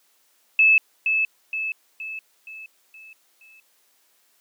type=tone with echo; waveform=sine; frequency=2610 Hz; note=E7; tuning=18 cents flat; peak=-12 dBFS; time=0.59-0.78 s; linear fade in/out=2 ms; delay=470 ms; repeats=6; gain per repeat=-6 dB; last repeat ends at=3.6 s; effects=white hiss -63 dBFS RMS until 4.4 s + high-pass 300 Hz 12 dB/octave